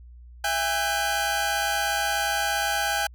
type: tone cluster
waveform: sawtooth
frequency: 664 / 812 / 1527 Hz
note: E5 / G#5 / G6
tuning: +12 / -39 / -46 cents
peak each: -28 / -22 / -24 dBFS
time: 0.44-3.07 s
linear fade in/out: 5 ms
effects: added 60 Hz sine -43 dBFS peak until 3.14 s